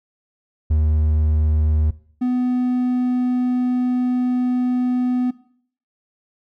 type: tone pair in turn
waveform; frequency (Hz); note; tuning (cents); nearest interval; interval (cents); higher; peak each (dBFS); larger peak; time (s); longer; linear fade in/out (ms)
triangle; 77 / 249.6; D#2 / B3; -17 / +19; octave + minor sixth; 2036; second; -12 / -15; first; 0.7-1.91 / 2.21-5.31; second; 10
effects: noise-tail reverb RT60 0.6 s tail -19 dB re dry